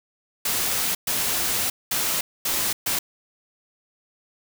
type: noise bursts at uneven times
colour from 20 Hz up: white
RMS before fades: -24 dBFS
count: 5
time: 0.45-0.95 / 1.07-1.7 / 1.91-2.21 / 2.45-2.73 / 2.86-2.99 s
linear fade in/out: 5 ms
effects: none